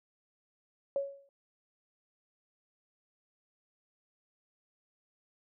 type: tone with exponential decay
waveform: sine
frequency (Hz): 556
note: C#5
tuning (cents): +5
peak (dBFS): -26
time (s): 0.96-1.29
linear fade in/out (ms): 1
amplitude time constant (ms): 71
effects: none